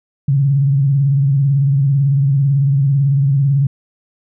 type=tone with vibrato; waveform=sine; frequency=138.59 Hz; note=C#3; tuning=in tune; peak=-10 dBFS; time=0.28-3.67 s; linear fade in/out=5 ms; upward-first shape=sine; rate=18 Hz; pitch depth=82 cents each way; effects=none